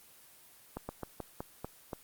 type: slowing click train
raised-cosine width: 1 ms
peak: -23 dBFS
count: 7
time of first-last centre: 0.77-1.932 s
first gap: 120 ms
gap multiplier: 1.19
effects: white hiss -58 dBFS RMS until 2.03 s + Opus 24 kbps